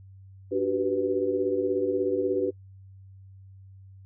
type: chord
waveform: sine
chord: G major seventh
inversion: second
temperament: equal with one note detuned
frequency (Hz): 293.7 / 370 / 386.6 / 493.9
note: D4 / F#4 / G4 / B4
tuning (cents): 0 / 0 / -24 / 0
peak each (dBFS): -31 / -30 / -27 / -28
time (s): 0.51-2.51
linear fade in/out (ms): 20
effects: noise-tail reverb RT60 0.1 s tail -24 dB re dry + added 96 Hz sine -46 dBFS peak until 4.05 s